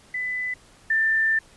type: tone pair in turn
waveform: sine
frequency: 2000 / 1781.8 Hz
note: B6 / A6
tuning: +21 / +21 cents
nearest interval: major second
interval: 200 cents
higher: first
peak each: -25 / -18 dBFS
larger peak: second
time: 0.14-0.54 / 0.9-1.39 s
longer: second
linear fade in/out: 5 ms
effects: pink hiss -53 dBFS RMS until 1.56 s + resampled to 24000 Hz